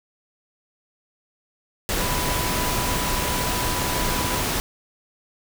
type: tone in noise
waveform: sine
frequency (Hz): 987.8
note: B5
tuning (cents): 0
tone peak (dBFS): -30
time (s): 2-4.42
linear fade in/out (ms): 0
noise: pink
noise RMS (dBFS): -24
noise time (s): 1.89-4.6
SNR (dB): -9
effects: none